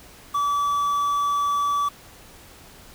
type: tone with quantisation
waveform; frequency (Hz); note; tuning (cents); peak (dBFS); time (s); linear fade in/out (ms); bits
triangle; 1150; D6; -37; -18; 0.34-1.89; 10; 7
effects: pink hiss -47 dBFS RMS until 2.94 s